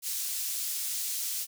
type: high-pass noise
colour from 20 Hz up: pink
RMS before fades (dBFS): -33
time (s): 0.02-1.47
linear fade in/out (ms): 50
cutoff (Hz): 5900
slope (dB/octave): 12
effects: none